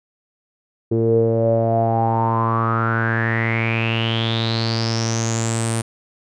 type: tone with low-pass filter sweep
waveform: sawtooth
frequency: 113.8 Hz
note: A#2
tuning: 41 cents flat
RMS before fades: -19 dBFS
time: 0.91-5.82 s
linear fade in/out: 10 ms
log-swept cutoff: 390 to 9400 Hz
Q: 9.6
effects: none